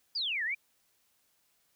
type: exponential two-way sweep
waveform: sine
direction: down then up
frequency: 5040 to 1684 to 2433 Hz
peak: -30 dBFS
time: 0.15-0.55 s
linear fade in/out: 10 ms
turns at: 0.44 s
effects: white hiss -72 dBFS RMS until 1.75 s